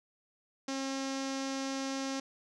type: tone with low-pass filter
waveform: sawtooth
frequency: 269.6 Hz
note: C#4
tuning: 48 cents flat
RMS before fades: -36 dBFS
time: 0.68-2.2 s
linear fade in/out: 5 ms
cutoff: 6000 Hz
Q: 2.9
effects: none